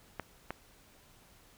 clicks, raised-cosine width 0.5 ms, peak -21 dBFS, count 2, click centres 0.197 / 0.506 s, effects pink hiss -61 dBFS RMS until 1.57 s

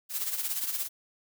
blue noise with tremolo, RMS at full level -29 dBFS, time 0.09-0.89 s, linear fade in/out 50 ms, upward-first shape triangle, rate 17 Hz, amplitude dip 70%, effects none

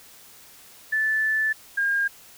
sine tone pair in turn, 1751 / 1615.1 Hz, A6 / G#6, -9 / -49 cents, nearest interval minor second, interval 140 cents, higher first, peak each -20 dBFS, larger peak neither, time 0.92-1.53 / 1.77-2.08 s, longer first, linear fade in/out 10 ms, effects white hiss -49 dBFS RMS until 2.37 s

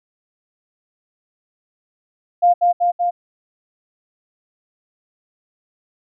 sine tone with echo, 702 Hz, F5, 9 cents sharp, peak -9 dBFS, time 2.42-2.54 s, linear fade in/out 20 ms, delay 190 ms, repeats 3, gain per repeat -2 dB, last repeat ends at 3.11 s, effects none

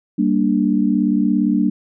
sine chord, G minor, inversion none, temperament equal, 196 / 233.1 / 293.7 Hz, G3 / Bb3 / D4, 0 / 0 / 0 cents, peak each -18 dBFS, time 0.18-1.7 s, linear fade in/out 10 ms, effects none

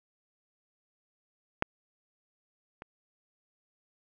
clicks, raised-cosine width 0.5 ms, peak -10 / -27 dBFS, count 2, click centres 1.624 / 2.821 s, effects none

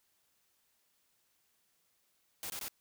white noise bursts, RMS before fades -41 dBFS, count 3, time 2.43-2.682 s, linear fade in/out 0 ms, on 70 ms, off 21 ms, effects white hiss -75 dBFS RMS until 2.8 s

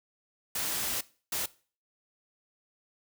white noise bursts at uneven times, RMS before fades -32 dBFS, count 2, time 0.55-1.01 / 1.32-1.46 s, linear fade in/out 5 ms, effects noise-tail reverb RT60 0.4 s tail -20 dB re dry

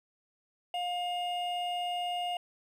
triangle tone pair together, 710.5 / 2842 Hz, F5 / F7, +30 / +30 cents, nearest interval 2 octaves, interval 2400 cents, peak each -30 / -36 dBFS, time 0.74-2.37 s, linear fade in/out 2 ms, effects none

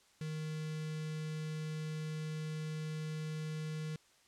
square tone with notch filter, 155.56 Hz, D#3, in tune, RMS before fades -40 dBFS, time 0.21-3.96 s, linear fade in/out 2 ms, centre 830 Hz, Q 0.89, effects white hiss -67 dBFS RMS until 4.27 s + low-pass 8000 Hz 12 dB/octave

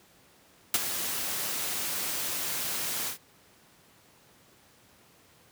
white noise with ADSR envelope, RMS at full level -21 dBFS, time 0.74-3.18 s, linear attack 4 ms, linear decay 30 ms, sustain -11 dB, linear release 110 ms, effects pink hiss -59 dBFS RMS until 5.51 s + high-pass 100 Hz 12 dB/octave

